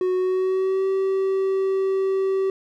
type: tone with pitch glide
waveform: triangle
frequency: 368 to 384.7 Hz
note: F#4 to G4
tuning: -9 to -33 cents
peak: -17 dBFS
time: 0.01-2.5 s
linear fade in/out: 2 ms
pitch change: +76 cents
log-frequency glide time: 0.15-0.87 s
effects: none